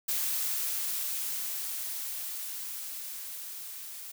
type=noise with level ramp; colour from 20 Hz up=blue; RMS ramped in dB=-30 to -43 dBFS; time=0.08-4.12 s; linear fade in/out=10 ms; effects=none